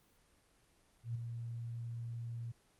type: tone with ADSR envelope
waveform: sine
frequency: 117.1 Hz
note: A#2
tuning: 8 cents sharp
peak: -34 dBFS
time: 1.03-2.52 s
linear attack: 120 ms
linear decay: 10 ms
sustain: -6 dB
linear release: 10 ms
effects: pink hiss -70 dBFS RMS until 2.79 s + Opus 24 kbps